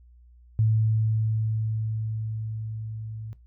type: tone with level ramp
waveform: sine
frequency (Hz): 110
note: A2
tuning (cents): 0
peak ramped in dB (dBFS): -18 to -34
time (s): 0.59-3.33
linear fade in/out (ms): 0
effects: noise-tail reverb RT60 0.2 s tail -18 dB re dry + added 60 Hz sine -50 dBFS peak until 3.46 s